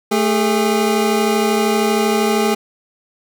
25% pulse tone pair together, 219.8 / 406.8 Hz, A3 / G#4, -2 / -36 cents, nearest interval major seventh, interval 1066 cents, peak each -13 dBFS, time 0.11-2.55 s, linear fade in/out 10 ms, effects none

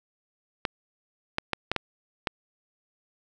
clicks, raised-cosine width 0.3 ms, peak -9 dBFS, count 6, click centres 0.652 / 1.384 / 1.533 / 1.716 / 1.763 / 2.272 s, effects none

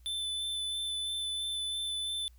square tone with vibrato, 3520 Hz, A7, in tune, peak -33 dBFS, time 0.06-2.28 s, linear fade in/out 0 ms, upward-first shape sine, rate 3 Hz, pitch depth 11 cents each way, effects added 60 Hz sine -54 dBFS peak until 2.38 s + white hiss -71 dBFS RMS until 2.38 s

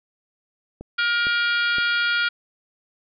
clicks, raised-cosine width 2 ms, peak -22 dBFS, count 3, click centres 0.81 / 1.269 / 1.784 s
harmonic tone, 473.3 Hz, A#4, 26 cents sharp, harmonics 3 / 4 / 5 / 6 / 7 / 8 / 9 / 10, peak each -20 / -34 / -29 / -34 / -28 / -40 / -35 / -37 dBFS, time 0.98-2.29 s, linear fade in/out 10 ms
effects none

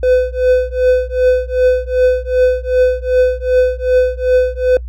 triangle tone with tremolo, 505 Hz, B4, 39 cents sharp, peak -4 dBFS, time 0.03-4.77 s, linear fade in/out 2 ms, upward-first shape triangle, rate 2.6 Hz, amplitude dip 100%, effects noise-tail reverb RT60 0.1 s tail -23 dB re dry + added 60 Hz sine -23 dBFS peak until 4.88 s

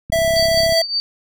click train, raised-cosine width 5 ms, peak -17 dBFS, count 22, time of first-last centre 0.1-0.723 s, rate 33.7 Hz
square tone, 659.3 Hz, E5, in tune, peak -15 dBFS, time 0.12-0.82 s, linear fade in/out 5 ms
sine tone with tremolo, 4600 Hz, D8, 37 cents flat, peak -15 dBFS, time 0.36-1 s, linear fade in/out 0 ms, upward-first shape triangle, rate 5.3 Hz, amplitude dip 80%
effects none

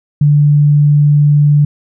sine tone, 146.7 Hz, D3, 2 cents flat, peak -5 dBFS, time 0.21-1.65 s, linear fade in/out 5 ms, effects none

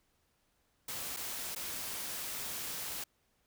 white noise with dropouts, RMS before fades -40 dBFS, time 0.88-3.04 s, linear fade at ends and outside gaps 5 ms, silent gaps 1.165-1.169 / 1.55-1.56 s, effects pink hiss -75 dBFS RMS until 3.46 s

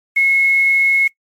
sine tone with quantisation, 2177 Hz, C#7, 32 cents flat, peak -10 dBFS, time 0.16-1.08 s, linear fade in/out 10 ms, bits 6, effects noise-tail reverb RT60 0.1 s tail -20 dB re dry + MP3 64 kbps

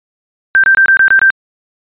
sine tone bursts, 1568 Hz, G6, in tune, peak -4 dBFS, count 7, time 0.55-1.303 s, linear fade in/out 0 ms, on 87 ms, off 24 ms, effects resampled to 8000 Hz

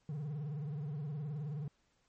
triangle tone with vibrato, 147.4 Hz, D3, 7 cents sharp, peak -35 dBFS, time 0.09-1.68 s, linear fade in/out 2 ms, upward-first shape triangle, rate 19 Hz, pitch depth 170 cents each way, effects pink hiss -75 dBFS RMS until 2.08 s + MP3 32 kbps

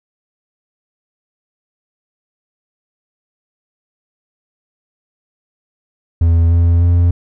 triangle tone with pitch steps, 83.6 / 85.11 / 86.65 Hz, E2 / F2 / F2, +25 / -44 / -13 cents, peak -6 dBFS, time 6.21-7.11 s, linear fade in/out 5 ms, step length 300 ms, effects none

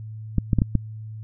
clicks, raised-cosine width 5 ms, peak -6 dBFS, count 5, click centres 0.383 / 0.532 / 0.587 / 0.619 / 0.753 s, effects added 109 Hz sine -33 dBFS peak until 1.23 s

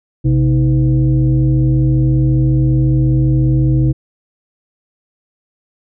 sine tone with frequency modulation, 130.81 Hz, C3, in tune, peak -9 dBFS, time 0.24-3.93 s, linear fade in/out 20 ms, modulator 187 Hz, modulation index 0.8, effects none

